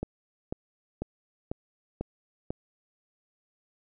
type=click train; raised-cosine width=2 ms; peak=-18 dBFS; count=6; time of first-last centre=0.03-2.505 s; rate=2.02 Hz; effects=none